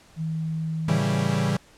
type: tone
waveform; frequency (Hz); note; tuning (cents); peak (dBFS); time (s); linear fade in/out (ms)
sine; 160; D#3; +49; -25; 0.16-1.06; 50
type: chord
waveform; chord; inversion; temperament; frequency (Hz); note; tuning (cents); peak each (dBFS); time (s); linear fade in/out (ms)
45% pulse; A dominant seventh; none; equal; 110 / 138.59 / 164.81 / 196; A2 / C#3 / E3 / G3; 0 / 0 / 0 / 0; -29 / -26 / -27 / -26; 0.88-1.57; 5
effects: pink hiss -54 dBFS RMS until 1.77 s + low-pass 9000 Hz 12 dB/octave